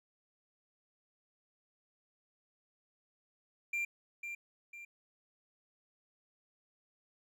triangle tone with echo, 2376 Hz, D7, 20 cents sharp, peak -31 dBFS, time 3.73-3.85 s, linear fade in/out 5 ms, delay 500 ms, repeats 2, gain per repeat -7 dB, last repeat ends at 4.85 s, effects none

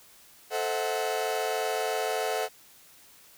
40% pulse chord, F# half-diminished seventh, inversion first, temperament equal with one note detuned, 440 / 523.3 / 646.4 / 740 Hz, A4 / C5 / E5 / F#5, 0 / 0 / -34 / 0 cents, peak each -31 / -34 / -33 / -31 dBFS, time 0.5-2.49 s, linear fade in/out 50 ms, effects white hiss -55 dBFS RMS until 3.37 s

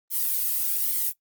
violet noise with flanger, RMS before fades -25 dBFS, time 0.1-1.13 s, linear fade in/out 50 ms, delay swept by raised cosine 0.93 to 1.56 ms, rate 1.2 Hz, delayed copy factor +0.7, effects noise-tail reverb RT60 0.1 s tail -18 dB re dry + Opus 32 kbps

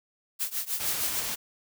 blue noise with tremolo, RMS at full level -28 dBFS, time 0.39-1.21 s, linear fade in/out 20 ms, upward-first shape triangle, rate 6.5 Hz, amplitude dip 95%
white noise, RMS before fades -32 dBFS, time 0.79-1.36 s, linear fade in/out 20 ms
effects none

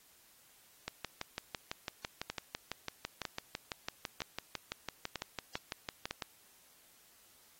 two click trains, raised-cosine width 0.2 ms, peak -19 / -19 dBFS, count 33 / 5, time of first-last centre 0.88-6.222 / 2.3-6.11 s, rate 5.99 / 1.05 Hz, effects white hiss -64 dBFS RMS until 7.59 s + AAC 48 kbps

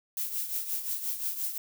violet noise with tremolo, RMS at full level -30 dBFS, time 0.17-1.58 s, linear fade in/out 2 ms, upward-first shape triangle, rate 5.7 Hz, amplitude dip 70%, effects none

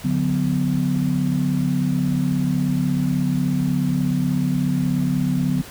sine tone cluster, 144.8 / 181.3 / 250.9 Hz, D3 / F#3 / B3, -24 / -35 / +28 cents, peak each -22 dBFS, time 0.04-5.62 s, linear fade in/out 10 ms, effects pink hiss -39 dBFS RMS until 5.7 s

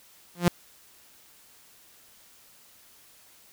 sawtooth tone with exponential growth, 174.61 Hz, F3, in tune, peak -11 dBFS, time 0.35-0.48 s, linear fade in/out 2 ms, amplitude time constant 27 ms, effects white hiss -56 dBFS RMS until 3.52 s

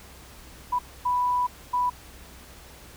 sine tone bursts at uneven times, 987.8 Hz, B5, in tune, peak -21 dBFS, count 3, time 0.72-0.79 / 1.05-1.47 / 1.73-1.9 s, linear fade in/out 10 ms, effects added 63 Hz sine -50 dBFS peak until 2.96 s + pink hiss -48 dBFS RMS until 2.96 s

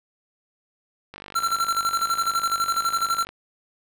click train, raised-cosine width 0.3 ms, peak -22 dBFS, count 107, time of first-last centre 1.14-3.29 s, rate 49.3 Hz
square tone with tremolo, 1356 Hz, E6, 49 cents sharp, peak -20 dBFS, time 1.35-3.25 s, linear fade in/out 10 ms, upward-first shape square, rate 12 Hz, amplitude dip 65%
effects none

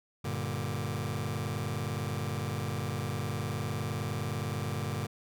sawtooth chord, G minor, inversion none, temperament just, 98 / 117.6 / 147 Hz, G2 / Bb2 / D3, 0 / +16 / +2 cents, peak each -32 dBFS, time 0.24-5.07 s, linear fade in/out 10 ms, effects none

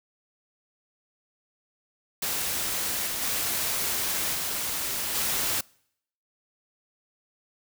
white noise with level steps, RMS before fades -29 / -31 / -28 / -30 / -27 dBFS, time 2.22-5.61 s, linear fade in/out 5 ms, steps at 3.06 / 3.21 / 4.33 / 5.14 s, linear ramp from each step 20 ms, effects noise-tail reverb RT60 0.7 s tail -26 dB re dry

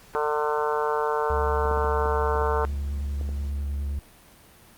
harmonic tone, 150 Hz, D3, 37 cents sharp, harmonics 3 / 4 / 5 / 6 / 7 / 8 / 9 / 10, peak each -26 / -33 / -34 / -29 / -31 / -34 / -34 / -37 dBFS, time 0.15-2.65 s, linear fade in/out 0 ms
triangle tone with vibrato, 70.8 Hz, C#2, 37 cents sharp, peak -24 dBFS, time 1.3-3.99 s, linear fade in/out 0 ms, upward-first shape square, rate 10 Hz, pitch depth 14 cents each way
clicks, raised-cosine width 2 ms, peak -26 dBFS, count 9, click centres 1.655 / 1.713 / 1.774 / 1.845 / 2.057 / 2.356 / 2.417 / 3.212 / 3.291 s
effects pink hiss -52 dBFS RMS until 4.77 s + Opus 48 kbps

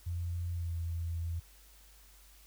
sine tone with pitch glide, 86.6 to 83.94 Hz, F2 to E2, -14 to +32 cents, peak -33 dBFS, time 0.06-1.4 s, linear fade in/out 10 ms, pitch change -54 cents, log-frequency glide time 0.52-0.74 s, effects added 50 Hz sine -58 dBFS peak until 2.46 s + white hiss -61 dBFS RMS until 2.46 s

